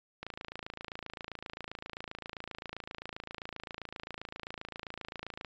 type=click train; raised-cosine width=0.3 ms; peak=-24 dBFS; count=145; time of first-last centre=0.23-5.447 s; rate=27.6 Hz; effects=resampled to 16000 Hz